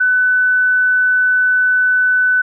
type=tone; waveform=sine; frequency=1500 Hz; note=F#6; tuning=23 cents sharp; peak=-10 dBFS; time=0-2.42 s; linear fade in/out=10 ms; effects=none